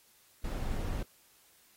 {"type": "noise", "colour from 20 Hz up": "brown", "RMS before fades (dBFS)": -34, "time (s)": [0.44, 1.03], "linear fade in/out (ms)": 5, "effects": ["white hiss -64 dBFS RMS until 1.76 s", "AAC 48 kbps"]}